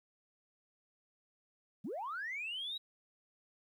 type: linear sweep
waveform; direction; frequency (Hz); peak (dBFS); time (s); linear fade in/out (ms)
sine; up; 153.8 to 3889; -37; 1.84-2.78; 10
effects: tanh soft clip ceiling -34 dBFS + 12-bit